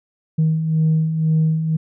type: beating tone pair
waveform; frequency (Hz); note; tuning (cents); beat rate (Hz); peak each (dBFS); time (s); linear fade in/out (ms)
sine; 156.8 / 158.8; D#3 / D#3; +14 / +36; 2; -22 / -14; 0.38-1.77; 10
effects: tanh soft clip ceiling -10 dBFS